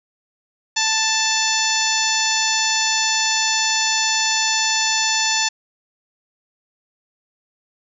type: harmonic tone with a mistuned harmonic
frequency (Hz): 882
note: A5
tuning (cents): +4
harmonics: 1 / 2 / 3 / 4 / 5 / 6 / 7 / 8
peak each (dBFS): -25 / -25 / -25 / -25 / -25 / -25 / -25 / -25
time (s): 0.76-5.49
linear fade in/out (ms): 10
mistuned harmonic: 7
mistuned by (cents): -36
effects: none